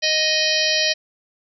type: harmonic tone with a mistuned harmonic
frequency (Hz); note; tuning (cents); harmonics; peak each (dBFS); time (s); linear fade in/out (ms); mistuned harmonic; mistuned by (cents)
622.3; D#5; 0; 1 / 3 / 4 / 5 / 6 / 7 / 8 / 9; -25 / -25 / -25 / -25 / -25 / -25 / -25 / -25; 0.02-0.94; 20; 6; +97
effects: none